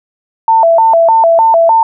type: tone with vibrato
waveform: sine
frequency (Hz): 774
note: G5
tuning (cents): -22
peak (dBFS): -4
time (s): 0.48-1.83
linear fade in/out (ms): 2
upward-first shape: square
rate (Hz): 3.3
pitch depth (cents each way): 260
effects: none